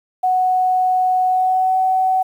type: tone with pitch glide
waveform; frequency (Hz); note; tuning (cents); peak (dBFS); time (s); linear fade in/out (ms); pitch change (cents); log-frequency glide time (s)
sine; 740 to 752.1; F#5 to F#5; 0 to +28; -13; 0.23-2.23; 10; +28; 1.27-1.77
effects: 8-bit